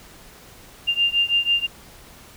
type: beating tone pair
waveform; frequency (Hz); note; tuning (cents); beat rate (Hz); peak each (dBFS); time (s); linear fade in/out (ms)
sine; 2794 / 2800.1; F7 / F7; 0 / +4; 6.1; -20 / -21; 0.87-1.67; 20
effects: pink hiss -46 dBFS RMS until 2.36 s